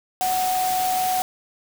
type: tone in noise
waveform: sine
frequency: 741 Hz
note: F#5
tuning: 2 cents sharp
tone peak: -20 dBFS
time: 0.21-1.22 s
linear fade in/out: 0 ms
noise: white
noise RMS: -29 dBFS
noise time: 0.21-1.22 s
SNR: +6 dB
effects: none